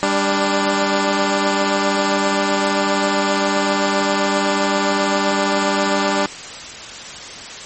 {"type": "tone pair together", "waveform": "10% pulse", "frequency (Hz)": [198.34, 293.7], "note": ["G3", "D4"], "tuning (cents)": [21, 0], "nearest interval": "perfect fifth", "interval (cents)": 679, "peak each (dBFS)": -10, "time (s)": [0.03, 6.26], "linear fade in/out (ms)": 0, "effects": ["white hiss -32 dBFS RMS until 7.65 s", "MP3 32 kbps"]}